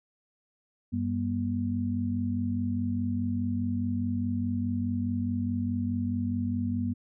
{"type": "tone cluster", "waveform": "sine", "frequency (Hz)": [96, 195.8, 240.6], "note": ["G2", "G3", "B3"], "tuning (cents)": [-36, -2, -45], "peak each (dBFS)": [-31, -35, -29], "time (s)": [0.92, 6.94], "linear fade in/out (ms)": 20, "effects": []}